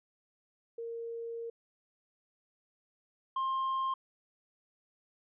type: tone pair in turn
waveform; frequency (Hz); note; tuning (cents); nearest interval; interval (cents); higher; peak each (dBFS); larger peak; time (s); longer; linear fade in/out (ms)
sine / triangle; 462.9 / 1059.8; A#4 / C6; -12 / +22; octave + major second; 1434; second; -37 / -28; second; 0.78-1.5 / 3.36-3.94; first; 5
effects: resampled to 8000 Hz